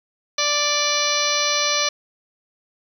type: harmonic tone with a mistuned harmonic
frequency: 587 Hz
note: D5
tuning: 1 cent flat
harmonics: 1 / 2 / 3 / 4 / 5 / 6 / 7 / 8 / 9 / 10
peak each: -27 / -26 / -30 / -26 / -30 / -28 / -25 / -30 / -30 / -25 dBFS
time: 0.38-1.89 s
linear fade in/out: 5 ms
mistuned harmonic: 9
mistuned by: +16 cents
effects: 8-bit